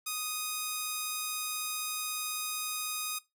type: tone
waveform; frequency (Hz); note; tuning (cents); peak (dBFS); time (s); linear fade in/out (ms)
5% pulse; 1244.5; D#6; 0; -21; 0.06-3.19; 10
effects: noise-tail reverb RT60 0.2 s tail -20 dB re dry